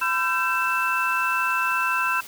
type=tone cluster; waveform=sine; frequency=1008 / 1350 / 1562 / 2652 Hz; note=B5 / E6 / G6 / E7; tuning=+35 / +41 / -7 / +10 cents; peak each=-26 dBFS; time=0.01-2.21 s; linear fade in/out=10 ms; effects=white hiss -41 dBFS RMS until 2.27 s